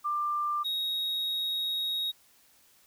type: tone pair in turn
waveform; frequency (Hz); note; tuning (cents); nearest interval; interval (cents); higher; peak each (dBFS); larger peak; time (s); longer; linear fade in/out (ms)
sine / triangle; 1188 / 3772; D6 / A#7; +20 / +20; octave + minor sixth; 2000; second; -27; neither; 0.04-0.64 / 0.64-2.12; second; 20
effects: white hiss -62 dBFS RMS until 2.86 s